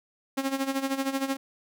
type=tone with tremolo; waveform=sawtooth; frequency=270.5 Hz; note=C#4; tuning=42 cents flat; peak=-20 dBFS; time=0.37-1.37 s; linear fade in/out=10 ms; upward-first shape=sine; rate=13 Hz; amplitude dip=75%; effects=none